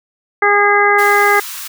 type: harmonic tone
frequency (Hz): 408.8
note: G#4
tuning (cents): -27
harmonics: 1 / 2 / 3 / 4 / 5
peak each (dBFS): -15 / -15 / -15 / -15 / -15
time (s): 0.42-1.4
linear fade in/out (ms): 5
type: high-pass noise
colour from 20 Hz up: white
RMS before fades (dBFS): -27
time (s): 0.98-1.68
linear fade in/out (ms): 10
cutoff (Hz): 960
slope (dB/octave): 48
effects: none